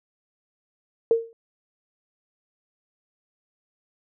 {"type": "tone with exponential decay", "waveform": "sine", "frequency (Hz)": 458.1, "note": "A#4", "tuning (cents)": -30, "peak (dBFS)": -12, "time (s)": [1.11, 1.33], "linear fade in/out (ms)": 1, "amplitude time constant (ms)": 47, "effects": []}